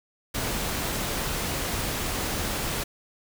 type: noise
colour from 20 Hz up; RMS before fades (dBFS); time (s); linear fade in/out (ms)
pink; -29; 0.34-2.84; 10
effects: none